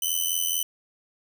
5% pulse tone with amplitude modulation, 3017 Hz, F#7, 33 cents sharp, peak -12 dBFS, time 0.02-0.63 s, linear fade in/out 5 ms, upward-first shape sine, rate 84.5 Hz, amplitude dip 75%, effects none

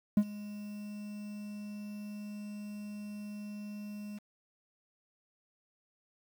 triangle tone with ADSR envelope, 207.7 Hz, G#3, in tune, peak -17 dBFS, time 0.17-4.19 s, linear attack 4 ms, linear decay 61 ms, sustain -21 dB, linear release 16 ms, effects tanh soft clip ceiling -13 dBFS + 9-bit

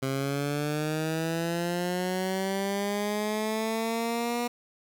15% pulse linear sweep, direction up, 132.9 to 241.6 Hz, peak -21 dBFS, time 0.02-4.48 s, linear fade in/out 10 ms, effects 10-bit

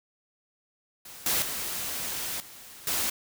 white noise with level steps, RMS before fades -45 / -26 / -33 / -47 / -28 dBFS, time 1.05-3.1 s, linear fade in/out 5 ms, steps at 1.26 / 1.42 / 2.4 / 2.87 s, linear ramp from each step 2 ms, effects none

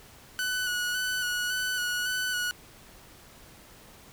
sawtooth tone with vibrato, 1480 Hz, F#6, in tune, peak -24 dBFS, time 0.39-2.51 s, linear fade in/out 0 ms, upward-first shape square, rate 1.8 Hz, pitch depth 21 cents each way, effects pink hiss -52 dBFS RMS until 4.12 s

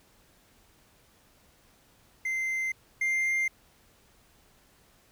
triangle tone pair in turn, 2079 / 2101 Hz, C7 / C7, -12 / +7 cents, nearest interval unison, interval 19 cents, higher second, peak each -26 / -23 dBFS, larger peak second, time 2.25-2.72 / 3.01-3.48 s, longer neither, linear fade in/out 5 ms, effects pink hiss -62 dBFS RMS until 5.11 s

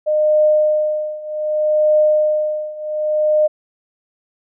sine tone with tremolo, 610 Hz, D#5, 34 cents flat, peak -9 dBFS, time 0.06-3.48 s, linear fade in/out 20 ms, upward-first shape triangle, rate 0.65 Hz, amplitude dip 90%, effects none

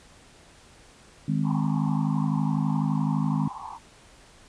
harmonic tone, 51.91 Hz, G#1, in tune, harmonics 3 / 4 / 5, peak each -25 / -27 / -29 dBFS, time 1.28-3.48 s, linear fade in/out 5 ms
pink band-pass noise, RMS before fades -38 dBFS, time 1.43-3.8 s, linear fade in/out 50 ms, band 790 to 1100 Hz, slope 96 dB/octave
effects pink hiss -53 dBFS RMS until 4.48 s + resampled to 22050 Hz

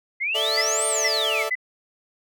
sine exponential two-way sweep, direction up then down, 2039 to 9060 to 2039 Hz, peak -22 dBFS, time 0.2-1.44 s, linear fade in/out 20 ms, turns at 0.87 s
sawtooth chord, A suspended fourth, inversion none, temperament equal, 440 / 587.3 / 659.3 Hz, A4 / D5 / E5, 0 / 0 / 0 cents, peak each -25 dBFS, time 0.34-1.5 s, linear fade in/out 20 ms
sine tone bursts, 2008 Hz, B6, 28 cents sharp, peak -20 dBFS, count 3, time 0.57-1.554 s, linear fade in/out 10 ms, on 48 ms, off 420 ms
effects none

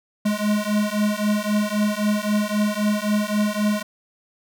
square beating tone pair, 207.7 / 211.5 Hz, G#3 / G#3, 0 / +32 cents, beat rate 3.8 Hz, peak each -23 dBFS, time 0.25-3.83 s, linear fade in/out 10 ms, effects none

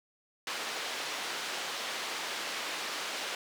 white band-pass noise, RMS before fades -37 dBFS, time 0.47-3.35 s, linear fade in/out 2 ms, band 350 to 4000 Hz, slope 12 dB/octave, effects none

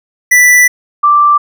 square / sine tone pair in turn, 1975.5 / 1174.6 Hz, B6 / D6, 0 / 0 cents, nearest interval major sixth, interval 900 cents, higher first, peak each -4 dBFS, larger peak neither, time 0.31-0.68 / 1.03-1.38 s, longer first, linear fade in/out 10 ms, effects none

